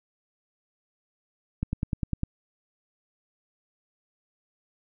click train, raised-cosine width 5 ms, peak -14 dBFS, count 7, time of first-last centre 1.63-2.234 s, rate 9.94 Hz, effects none

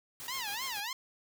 white noise with tremolo, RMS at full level -44 dBFS, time 0.2-0.8 s, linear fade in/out 0 ms, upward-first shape square, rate 7.2 Hz, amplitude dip 40%
10% pulse tone with vibrato, 932.3 Hz, A#5, in tune, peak -27 dBFS, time 0.28-0.93 s, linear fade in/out 2 ms, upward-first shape sine, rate 3.4 Hz, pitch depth 250 cents each way
effects none

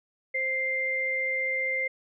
sine tone pair together, 523.3 / 2095 Hz, C5 / C7, 0 / +2 cents, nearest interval 2 octaves, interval 2402 cents, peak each -34 / -26 dBFS, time 0.34-1.88 s, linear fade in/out 10 ms, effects none

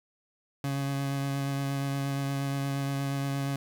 30% pulse tone with vibrato, 138.59 Hz, C#3, in tune, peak -26 dBFS, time 0.64-3.56 s, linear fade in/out 2 ms, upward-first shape sine, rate 8.5 Hz, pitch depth 13 cents each way, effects 10-bit

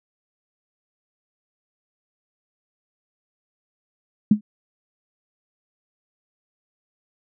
sine tone with exponential decay, 210.2 Hz, G#3, 21 cents sharp, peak -7 dBFS, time 4.31-4.41 s, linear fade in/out 5 ms, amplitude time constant 21 ms, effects none

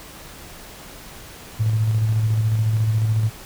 sine tone with tremolo, 109.7 Hz, A2, 5 cents flat, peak -15 dBFS, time 1.59-3.3 s, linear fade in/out 20 ms, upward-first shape square, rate 14 Hz, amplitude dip 30%, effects pink hiss -40 dBFS RMS until 3.45 s

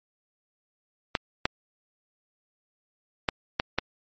clicks, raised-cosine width 0.3 ms, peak -6 dBFS, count 5, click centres 1.152 / 1.455 / 3.288 / 3.599 / 3.786 s, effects MP3 32 kbps

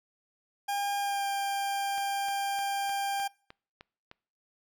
40% pulse tone with pitch glide, 806 to 795.4 Hz, G5 to G5, +48 to +25 cents, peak -28 dBFS, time 0.68-3.28 s, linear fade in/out 10 ms, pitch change -23 cents, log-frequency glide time 0.99-1.27 s
click train, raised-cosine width 0.3 ms, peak -30 dBFS, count 8, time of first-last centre 1.98-4.114 s, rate 3.28 Hz
effects noise-tail reverb RT60 0.5 s tail -25 dB re dry

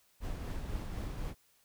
brown noise with tremolo, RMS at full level -37 dBFS, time 0.2-1.35 s, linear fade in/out 50 ms, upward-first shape triangle, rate 4 Hz, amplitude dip 35%, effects white hiss -69 dBFS RMS until 1.64 s

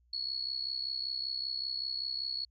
sine tone with amplitude modulation, 4369 Hz, C#8, 26 cents flat, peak -30 dBFS, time 0.13-2.45 s, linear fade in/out 5 ms, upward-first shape sine, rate 65.2 Hz, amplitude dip 75%, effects added 60 Hz sine -65 dBFS peak until 2.5 s

